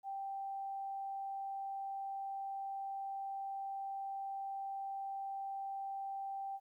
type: tone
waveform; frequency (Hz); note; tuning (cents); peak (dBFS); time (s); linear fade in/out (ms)
sine; 784; G5; 0; -39; 0.03-6.6; 50
effects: 13-bit